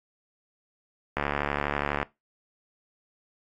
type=click train; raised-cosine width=0.5 ms; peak=-11 dBFS; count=63; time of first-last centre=1.17-2.029 s; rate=72.2 Hz; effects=noise-tail reverb RT60 0.2 s tail -19 dB re dry + AAC 64 kbps